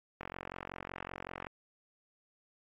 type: click train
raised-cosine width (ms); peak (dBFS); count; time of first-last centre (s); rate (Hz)
0.5; -25; 58; 0.21-1.468; 45.3
effects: AAC 32 kbps